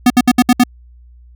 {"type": "tone bursts", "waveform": "square", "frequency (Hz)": 246.9, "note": "B3", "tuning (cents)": 0, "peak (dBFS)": -6, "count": 6, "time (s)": [0.06, 0.637], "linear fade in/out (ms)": 5, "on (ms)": 42, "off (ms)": 65, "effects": ["added 60 Hz sine -39 dBFS peak until 1.35 s"]}